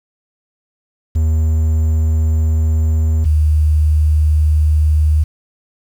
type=tone pair in turn; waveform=triangle / sine; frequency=79 / 76.53 Hz; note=D#2 / D#2; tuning=+27 / -28 cents; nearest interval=minor second; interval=55 cents; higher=first; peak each=-9 dBFS; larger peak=neither; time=1.15-3.25 / 3.25-5.24 s; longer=first; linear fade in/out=10 ms; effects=7-bit